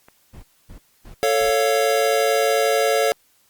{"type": "clicks", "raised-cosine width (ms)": 0.5, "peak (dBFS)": -29, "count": 3, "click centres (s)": [0.085, 1.271, 2.016]}
{"type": "noise bursts", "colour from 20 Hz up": "brown", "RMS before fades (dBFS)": -39, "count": 4, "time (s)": [0.33, 1.502], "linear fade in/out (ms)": 10, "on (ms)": 98, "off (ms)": 260}
{"type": "chord", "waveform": "square", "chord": "A augmented", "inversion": "none", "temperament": "equal with one note detuned", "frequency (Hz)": [443.3, 554.4, 698.5], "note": ["A4", "C#5", "E#5"], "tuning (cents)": [13, 0, 0], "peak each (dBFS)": [-21, -21, -23], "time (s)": [1.23, 3.12], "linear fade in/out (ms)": 0}
{"effects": ["white hiss -60 dBFS RMS until 3.49 s", "Opus 48 kbps"]}